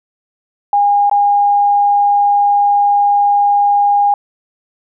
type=tone with dropouts; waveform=sine; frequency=814 Hz; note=G#5; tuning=35 cents flat; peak=-8 dBFS; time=0.73-4.14 s; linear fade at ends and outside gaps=2 ms; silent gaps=1.097-1.113 s; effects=none